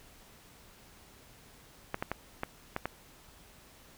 clicks, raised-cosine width 0.5 ms, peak -17 dBFS, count 6, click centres 1.944 / 2.025 / 2.116 / 2.434 / 2.764 / 2.856 s, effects pink hiss -57 dBFS RMS until 3.97 s

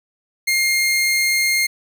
sawtooth tone, 2124 Hz, C7, 25 cents sharp, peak -12 dBFS, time 0.47-1.67 s, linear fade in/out 10 ms, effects none

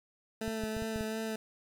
20% pulse tone with vibrato, 220 Hz, A3, in tune, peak -29 dBFS, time 0.41-1.36 s, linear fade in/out 5 ms, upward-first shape sine, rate 2.8 Hz, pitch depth 18 cents each way
clicks, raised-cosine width 5 ms, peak -28 dBFS, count 6, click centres 0.479 / 0.637 / 0.767 / 0.822 / 0.96 / 1.009 s
effects 9-bit

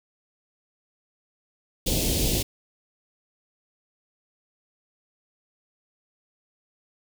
pink band-stop noise, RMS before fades -24 dBFS, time 1.86-2.43 s, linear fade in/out 10 ms, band 590 to 2900 Hz, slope 24 dB/octave, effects none

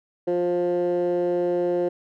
15% pulse tone with band-pass filter, 176.2 Hz, F3, 16 cents sharp, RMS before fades -23 dBFS, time 0.27-1.89 s, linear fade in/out 10 ms, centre 430 Hz, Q 7.1, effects none

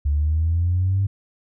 sine exponential sweep, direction up, 70.9 to 100.1 Hz, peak -16 dBFS, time 0.05-1.07 s, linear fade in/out 10 ms, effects tanh soft clip ceiling -12 dBFS

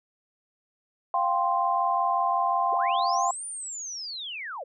sine chord, F suspended second, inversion none, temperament equal, 698.5 / 784 / 1046.5 Hz, F5 / G5 / C6, 0 / 0 / 0 cents, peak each -27 / -27 / -25 dBFS, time 1.14-3.31 s, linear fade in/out 2 ms
sine linear two-way sweep, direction up then down, 293.7 to 9370 to 457.5 Hz, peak -33 dBFS, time 2.72-4.64 s, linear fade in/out 10 ms, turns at 3.46 s
effects none

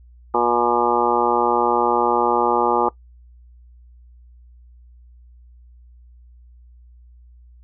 harmonic tone, 120 Hz, B2, 49 cents flat, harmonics 2 / 3 / 4 / 5 / 6 / 7 / 8 / 9 / 10, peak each -29 / -22 / -23 / -29 / -28 / -20 / -24 / -27 / -24 dBFS, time 0.34-2.89 s, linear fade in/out 5 ms, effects noise-tail reverb RT60 0.1 s tail -20 dB re dry + added 60 Hz sine -44 dBFS peak until 7.63 s

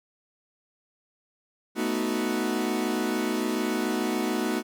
40% pulse chord, B dominant seventh, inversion third, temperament equal, 220 / 246.9 / 311.1 / 370 Hz, A3 / B3 / D#4 / F#4, 0 / 0 / 0 / 0 cents, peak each -30 dBFS, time 1.75-4.63 s, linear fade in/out 50 ms, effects none

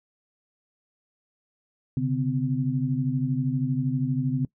sine tone cluster, 131.6 / 144.2 / 255.2 Hz, C3 / D3 / C4, +10 / -31 / -43 cents, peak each -27 dBFS, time 1.97-4.45 s, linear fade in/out 2 ms, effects noise-tail reverb RT60 0.1 s tail -22 dB re dry

